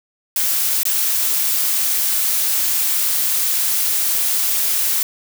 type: noise with dropouts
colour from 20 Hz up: blue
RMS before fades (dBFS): -18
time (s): 0.36-5.03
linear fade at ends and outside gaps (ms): 1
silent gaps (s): 0.832-0.853
effects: none